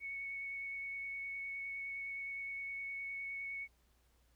sine tone with vibrato, 2217 Hz, C#7, in tune, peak -40 dBFS, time 0-3.68 s, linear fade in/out 50 ms, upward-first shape sine, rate 9.7 Hz, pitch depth 9 cents each way, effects added 60 Hz sine -70 dBFS peak until 4.35 s + pink hiss -75 dBFS RMS until 4.35 s

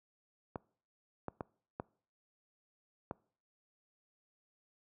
clicks, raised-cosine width 1 ms, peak -24 dBFS, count 5, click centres 0.558 / 1.283 / 1.408 / 1.799 / 3.111 s, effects noise-tail reverb RT60 0.5 s tail -24 dB re dry + high-pass 80 Hz 12 dB/octave

